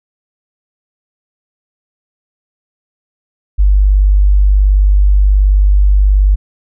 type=tone; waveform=sine; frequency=49.33 Hz; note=G1; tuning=12 cents sharp; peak=-5 dBFS; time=3.58-6.36 s; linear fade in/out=20 ms; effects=none